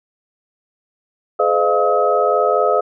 sine tone cluster, 423.2 / 508 / 609 / 693 / 1276 Hz, G#4 / B4 / D#5 / F5 / D#6, +33 / +49 / -37 / -14 / +43 cents, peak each -19 dBFS, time 1.39-2.81 s, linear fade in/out 10 ms, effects none

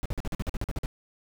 brown noise bursts, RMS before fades -29 dBFS, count 12, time 0.03-0.86 s, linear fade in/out 0 ms, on 27 ms, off 46 ms, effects none

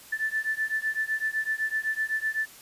sine beating tone pair, 1755 / 1762.9 Hz, A6 / A6, -5 / +3 cents, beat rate 7.9 Hz, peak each -29 / -29 dBFS, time 0.12-2.46 s, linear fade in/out 10 ms, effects white hiss -49 dBFS RMS until 2.61 s + resampled to 32000 Hz

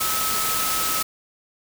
sine tone in noise, 1291 Hz, E6, 37 cents flat, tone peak -27 dBFS, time 0-1.03 s, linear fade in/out 10 ms, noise white, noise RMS -24 dBFS, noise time 0-1.03 s, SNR -6 dB, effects none

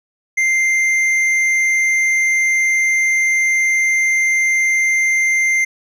sine tone with hard clipping, 2093 Hz, C7, in tune, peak -14 dBFS, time 0.37-5.65 s, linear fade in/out 10 ms, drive 6 dB, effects none

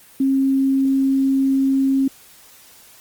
sine tone, 269.4 Hz, C#4, 49 cents flat, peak -14 dBFS, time 0.2-2.08 s, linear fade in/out 5 ms, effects white hiss -47 dBFS RMS until 3 s + Opus 24 kbps

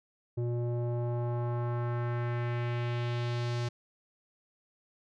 square tone with low-pass filter sweep, 120 Hz, B2, 49 cents flat, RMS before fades -32 dBFS, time 0.37-3.69 s, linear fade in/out 10 ms, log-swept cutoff 420 to 5400 Hz, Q 1.5, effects none

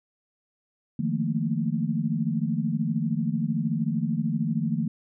sine tone cluster, 152 / 170.7 / 218.4 / 231.5 Hz, D#3 / F3 / A3 / A#3, -40 / -39 / -13 / -12 cents, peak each -29 dBFS, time 0.99-4.88 s, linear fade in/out 5 ms, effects none

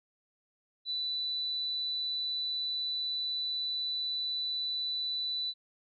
sine tone, 3978 Hz, B7, 12 cents sharp, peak -31 dBFS, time 0.85-5.54 s, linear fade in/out 50 ms, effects none

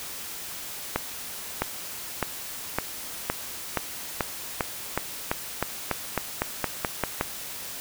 accelerating click train, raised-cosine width 0.5 ms, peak -8 dBFS, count 18, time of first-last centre 0.96-7.211 s, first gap 660 ms, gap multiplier 0.92, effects white hiss -37 dBFS RMS until 7.8 s

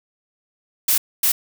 blue noise bursts at uneven times, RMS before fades -17 dBFS, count 2, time 0.88-0.98 / 1.23-1.32 s, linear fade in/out 5 ms, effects none

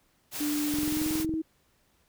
white noise, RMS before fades -35 dBFS, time 0.31-1.26 s, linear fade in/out 50 ms
sine tone with pitch glide, 296.1 to 319.2 Hz, D4 to D#4, +14 to +44 cents, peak -27 dBFS, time 0.4-1.42 s, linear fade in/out 10 ms, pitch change +130 cents, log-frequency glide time 0.74-1.27 s
click train, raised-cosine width 3 ms, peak -24 dBFS, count 14, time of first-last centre 0.74-1.339 s, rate 21.7 Hz
effects pink hiss -68 dBFS RMS until 2.08 s

